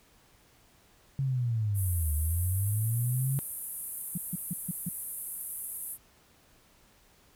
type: linear two-way sweep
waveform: sine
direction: down then up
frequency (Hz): 138.59 to 73.42 to 138.59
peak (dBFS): -26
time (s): 1.19-3.39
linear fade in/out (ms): 0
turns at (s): 2.14
type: band-pass noise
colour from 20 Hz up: pink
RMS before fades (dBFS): -39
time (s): 1.74-5.98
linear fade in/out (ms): 50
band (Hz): 9800 to 13000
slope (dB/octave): 48
type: tone bursts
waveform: sine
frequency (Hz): 174.61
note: F3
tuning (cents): 0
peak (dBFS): -29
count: 5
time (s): 4.15-4.89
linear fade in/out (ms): 5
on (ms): 28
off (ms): 150
effects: pink hiss -62 dBFS RMS until 7.35 s